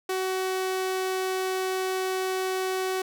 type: tone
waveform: sawtooth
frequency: 375.5 Hz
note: F#4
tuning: 26 cents sharp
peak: -22 dBFS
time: 0.09-3.02 s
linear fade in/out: 5 ms
effects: none